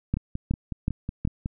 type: two click trains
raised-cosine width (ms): 5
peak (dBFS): -17 / -11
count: 8 / 4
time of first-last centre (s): 0.17-1.459 / 0.14-1.251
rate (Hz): 5.43 / 2.7
effects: none